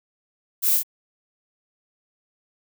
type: noise with echo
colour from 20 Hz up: violet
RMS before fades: -22 dBFS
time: 0.62-0.78 s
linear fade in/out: 20 ms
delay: 27 ms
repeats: 2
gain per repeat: -2 dB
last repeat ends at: 0.834 s
effects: none